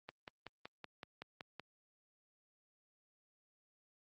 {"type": "click train", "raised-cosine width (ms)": 0.3, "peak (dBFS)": -30, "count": 9, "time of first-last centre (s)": [0.09, 1.597], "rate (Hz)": 5.31, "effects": ["high-pass 100 Hz 12 dB/octave", "Opus 32 kbps"]}